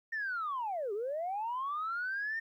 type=linear two-way sweep; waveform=sine; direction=down then up; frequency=1837 to 387.8 to 1837 Hz; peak=-32 dBFS; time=0.12-2.4 s; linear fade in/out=10 ms; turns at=0.93 s; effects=tanh soft clip ceiling -29 dBFS + 12-bit